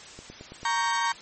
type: click train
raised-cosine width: 2 ms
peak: -29 dBFS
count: 5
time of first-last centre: 0.19-0.631 s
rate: 9.07 Hz
type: chord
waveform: 35% pulse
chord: G diminished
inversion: first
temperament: equal with one note detuned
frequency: 932.3 / 1117.1 / 1568 Hz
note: Bb5 / Db6 / G6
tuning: 0 / +13 / 0 cents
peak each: -24 / -28 / -30 dBFS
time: 0.65-1.12 s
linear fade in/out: 2 ms
effects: white hiss -45 dBFS RMS until 1.21 s + MP3 32 kbps